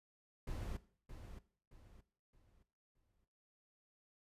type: noise with echo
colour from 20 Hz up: brown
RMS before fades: -43 dBFS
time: 0.47-0.77 s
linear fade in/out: 5 ms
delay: 620 ms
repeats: 4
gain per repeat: -9 dB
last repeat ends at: 3.25 s
effects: noise-tail reverb RT60 0.5 s tail -17 dB re dry + resampled to 32000 Hz